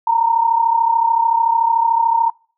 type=tone pair together; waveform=sine; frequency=914 / 947.6 Hz; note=A#5 / A#5; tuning=-34 / +28 cents; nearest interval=minor second; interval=62 cents; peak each=-13 / -17 dBFS; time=0.07-2.3 s; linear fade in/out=5 ms; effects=noise-tail reverb RT60 0.4 s tail -24 dB re dry